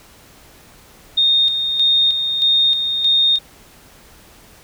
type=tone with tremolo; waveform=sine; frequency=3681 Hz; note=A#7; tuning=23 cents flat; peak=-11 dBFS; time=1.17-3.39 s; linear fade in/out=10 ms; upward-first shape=square; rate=1.6 Hz; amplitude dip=50%; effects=pink hiss -46 dBFS RMS until 4.63 s